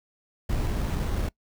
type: noise with sample-and-hold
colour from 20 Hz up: brown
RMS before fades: -27 dBFS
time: 0.49-1.29 s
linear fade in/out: 5 ms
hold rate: 4900 Hz
effects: noise-tail reverb RT60 0.1 s tail -23 dB re dry